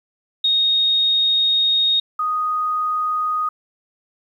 sine tone pair in turn, 3726 / 1243.4 Hz, A#7 / D#6, -2 / -2 cents, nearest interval octave + perfect fifth, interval 1900 cents, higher first, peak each -14 / -18 dBFS, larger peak first, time 0.44-2 / 2.19-3.49 s, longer first, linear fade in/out 5 ms, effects 9-bit

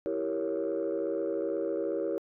sine chord, E diminished seventh, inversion none, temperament equal, 329.6 / 392 / 466.2 / 554.4 Hz, E4 / G4 / Bb4 / Db5, 0 / 0 / 0 / 0 cents, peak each -33 dBFS, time 0.06-2.18 s, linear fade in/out 0 ms, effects tanh soft clip ceiling -23 dBFS

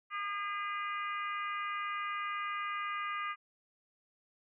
harmonic tone, 406 Hz, G#4, 39 cents flat, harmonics 3 / 4 / 5 / 6 / 7, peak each -36 / -45 / -42 / -46 / -50 dBFS, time 0.1-3.36 s, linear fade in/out 50 ms, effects none

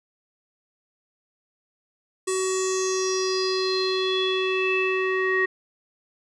square tone with low-pass filter sweep, 376.2 Hz, F#4, 29 cents sharp, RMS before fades -24 dBFS, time 2.27-5.46 s, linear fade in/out 10 ms, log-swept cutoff 8400 to 1900 Hz, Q 7.2, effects none

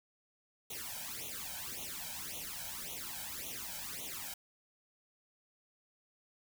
white noise with flanger, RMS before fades -43 dBFS, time 0.7-4.34 s, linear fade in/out 5 ms, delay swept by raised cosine 0.3 to 1.3 ms, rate 1.8 Hz, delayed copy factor +1, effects none

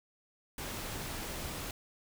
pink noise, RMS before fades -40 dBFS, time 0.58-1.71 s, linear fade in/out 2 ms, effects none

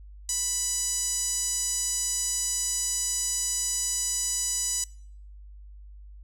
5% pulse tone with band-pass filter, 987.8 Hz, B5, in tune, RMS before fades -28 dBFS, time 0.29-4.84 s, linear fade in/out 2 ms, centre 7200 Hz, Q 3.1, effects noise-tail reverb RT60 0.6 s tail -24 dB re dry + added 50 Hz sine -43 dBFS peak until 6.23 s

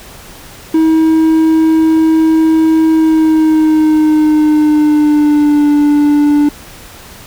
triangle tone with pitch glide, 319.6 to 293.1 Hz, D#4 to D4, +47 to -3 cents, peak -4 dBFS, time 0.74-6.49 s, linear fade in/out 5 ms, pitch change -150 cents, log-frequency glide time 2.9-5.69 s, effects pink hiss -34 dBFS RMS until 7.26 s

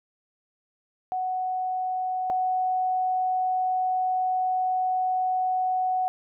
sine tone pair in turn, 742 / 742 Hz, F#5 / F#5, +5 / +5 cents, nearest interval unison, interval 0 cents, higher neither, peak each -25 / -22 dBFS, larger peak second, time 1.12-2.3 / 2.3-6.08 s, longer second, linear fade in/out 0 ms, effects none

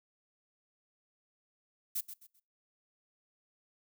violet noise with echo, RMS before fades -34 dBFS, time 1.95-2.01 s, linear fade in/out 10 ms, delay 130 ms, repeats 3, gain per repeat -11 dB, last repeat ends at 2.4 s, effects noise-tail reverb RT60 0.3 s tail -23 dB re dry

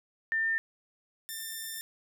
sine / 5% pulse tone pair in turn, 1801 / 1791.6 Hz, A6 / A6, +40 / +31 cents, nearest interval unison, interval 9 cents, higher first, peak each -26 dBFS, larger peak neither, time 0.32-0.58 / 1.29-1.81 s, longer second, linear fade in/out 0 ms, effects none

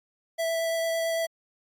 square tone with vibrato, 659.3 Hz, E5, in tune, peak -26 dBFS, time 0.38-1.27 s, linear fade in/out 20 ms, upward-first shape sine, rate 8.9 Hz, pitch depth 8 cents each way, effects AAC 64 kbps

